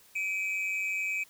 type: tone pair together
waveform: triangle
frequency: 2326 / 2517 Hz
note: D7 / D#7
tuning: -17 / +19 cents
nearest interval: minor second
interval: 136 cents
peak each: -31 / -30 dBFS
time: 0.15-1.24 s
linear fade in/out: 10 ms
effects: white hiss -59 dBFS RMS until 1.29 s